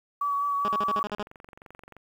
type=tone with vibrato; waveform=sine; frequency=1138 Hz; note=C#6; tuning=45 cents sharp; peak=-24 dBFS; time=0.21-1.03 s; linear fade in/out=5 ms; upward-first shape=sine; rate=5 Hz; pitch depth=19 cents each way
type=tone bursts; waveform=10% pulse; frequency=207.7 Hz; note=G#3; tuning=in tune; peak=-21 dBFS; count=8; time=0.65-1.227 s; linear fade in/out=0 ms; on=31 ms; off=47 ms
type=click train; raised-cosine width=0.5 ms; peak=-31 dBFS; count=23; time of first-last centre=1.01-1.967 s; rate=23 Hz
effects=low-pass 4000 Hz 12 dB/octave + 9-bit